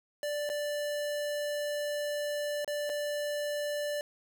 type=tone with dropouts; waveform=square; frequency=587.3 Hz; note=D5; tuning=in tune; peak=-32 dBFS; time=0.23-4.01 s; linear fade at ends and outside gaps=1 ms; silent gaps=0.492-0.499 / 2.646-2.677 / 2.894-2.898 s; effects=none